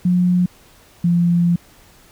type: tone pair in turn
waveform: sine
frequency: 179.1 / 172.69 Hz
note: F3 / F3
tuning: +44 / -19 cents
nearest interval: minor second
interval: 63 cents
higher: first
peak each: -12 dBFS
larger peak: neither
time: 0.05-0.46 / 1.04-1.56 s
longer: second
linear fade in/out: 5 ms
effects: pink hiss -49 dBFS RMS until 2.11 s